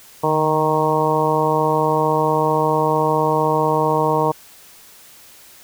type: harmonic tone with a mistuned harmonic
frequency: 155.56 Hz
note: D#3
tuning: in tune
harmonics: 1 / 2 / 3 / 4 / 5 / 6 / 7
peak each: -24 / -25 / -20 / -23 / -25 / -20 / -24 dBFS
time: 0.23-4.32 s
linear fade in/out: 10 ms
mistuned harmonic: 1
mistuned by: -42 cents
effects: white hiss -45 dBFS RMS until 5.63 s